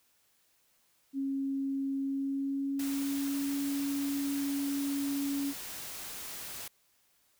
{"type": "tone with pitch glide", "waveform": "sine", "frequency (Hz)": [272.7, 280.4], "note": ["C#4", "C#4"], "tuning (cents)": [-28, 20], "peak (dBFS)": -30, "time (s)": [1.13, 5.54], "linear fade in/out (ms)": 50, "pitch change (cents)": 48, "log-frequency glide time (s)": [1.98, 3.58]}
{"type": "noise", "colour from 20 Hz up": "white", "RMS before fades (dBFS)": -42, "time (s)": [2.79, 6.68], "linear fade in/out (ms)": 5}
{"effects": ["white hiss -70 dBFS RMS until 7.39 s"]}